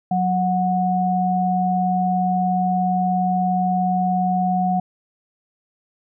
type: tone pair together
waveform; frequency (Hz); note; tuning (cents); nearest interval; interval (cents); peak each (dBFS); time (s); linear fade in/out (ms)
sine; 183.4 / 733.6; F#3 / F#5; -15 / -15; 2 octaves; 2400; -20 / -19; 0.11-4.8; 5
effects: none